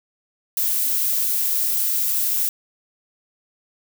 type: noise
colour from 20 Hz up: violet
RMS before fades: -21 dBFS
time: 0.57-2.49 s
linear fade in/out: 2 ms
effects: none